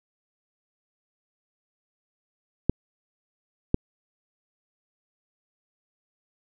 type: clicks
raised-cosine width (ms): 3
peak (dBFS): -6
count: 2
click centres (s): 2.696 / 3.744
effects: none